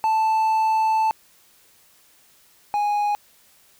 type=tone pair in turn; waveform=triangle; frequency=880 / 827.4 Hz; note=A5 / G#5; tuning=0 / -7 cents; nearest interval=minor second; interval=107 cents; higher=first; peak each=-15 / -17 dBFS; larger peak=first; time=0.04-1.11 / 2.74-3.15 s; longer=first; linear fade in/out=0 ms; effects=white hiss -56 dBFS RMS until 3.79 s